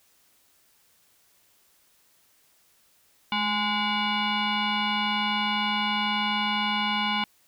sine tone with frequency modulation, 1030 Hz, C6, 28 cents flat, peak -23 dBFS, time 3.32-7.24 s, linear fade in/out 2 ms, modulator 621 Hz, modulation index 3.9, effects white hiss -63 dBFS RMS until 7.47 s

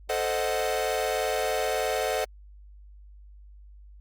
45% pulse chord, A diminished seventh, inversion none, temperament equal, 440 / 523.3 / 622.3 / 740 Hz, A4 / C5 / Eb5 / Gb5, 0 / 0 / 0 / 0 cents, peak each -31 dBFS, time 0.09-2.25 s, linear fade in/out 10 ms, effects added 50 Hz sine -46 dBFS peak until 4 s + Opus 48 kbps

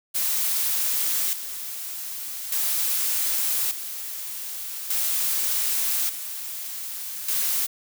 blue noise with tremolo, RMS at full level -24 dBFS, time 0.14-7.67 s, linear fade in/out 20 ms, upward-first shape square, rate 0.42 Hz, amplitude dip 65%, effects none

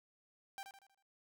sawtooth tone with echo, 786 Hz, G5, 4 cents sharp, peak -40 dBFS, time 0.58-0.63 s, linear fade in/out 0 ms, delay 79 ms, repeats 5, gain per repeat -7 dB, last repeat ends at 1.025 s, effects none

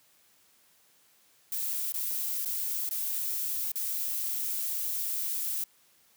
violet noise with dropouts, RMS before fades -32 dBFS, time 1.52-5.64 s, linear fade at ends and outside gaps 2 ms, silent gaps 1.922-1.941 / 2.449-2.457 / 2.892-2.91 / 3.718-3.756 s, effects white hiss -64 dBFS RMS until 6.16 s + high-pass 80 Hz 12 dB/octave

